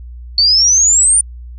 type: exponential sweep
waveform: sine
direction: up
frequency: 4435 to 9300 Hz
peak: -7 dBFS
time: 0.38-1.21 s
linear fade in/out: 2 ms
effects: added 60 Hz sine -28 dBFS peak until 1.58 s